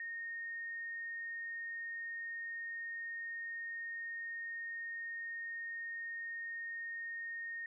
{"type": "tone", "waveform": "sine", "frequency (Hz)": 1848, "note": "A#6", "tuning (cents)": -16, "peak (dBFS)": -40, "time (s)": [0, 7.66], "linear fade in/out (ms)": 2, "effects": []}